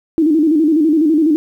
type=tone with vibrato; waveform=sine; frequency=311.1 Hz; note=D#4; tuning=in tune; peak=-9 dBFS; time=0.18-1.36 s; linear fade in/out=0 ms; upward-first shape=square; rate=12 Hz; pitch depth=86 cents each way; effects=8-bit